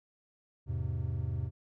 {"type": "chord", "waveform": "triangle", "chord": "E augmented", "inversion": "none", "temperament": "just", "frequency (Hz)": [82.41, 103.01, 128.76], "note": ["E2", "G#2", "B#2"], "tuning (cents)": [0, -14, -27], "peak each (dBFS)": -34, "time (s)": [0.66, 1.51], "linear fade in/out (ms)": 50, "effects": []}